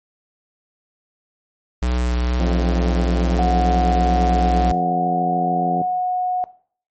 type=tone with vibrato; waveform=square; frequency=61 Hz; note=B1; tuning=21 cents flat; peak=-18 dBFS; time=1.82-4.72 s; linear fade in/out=5 ms; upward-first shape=triangle; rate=2.2 Hz; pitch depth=17 cents each way
type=harmonic tone; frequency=87 Hz; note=F2; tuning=6 cents flat; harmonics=2 / 3 / 4 / 5 / 6 / 7 / 8 / 9; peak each=-23 / -27 / -29 / -31 / -33 / -34 / -35 / -36 dBFS; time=2.39-5.82 s; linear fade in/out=5 ms
type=tone; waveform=sine; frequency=730 Hz; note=F#5; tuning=24 cents flat; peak=-18 dBFS; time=3.39-6.44 s; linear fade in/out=0 ms
effects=noise-tail reverb RT60 0.5 s tail -18 dB re dry + MP3 32 kbps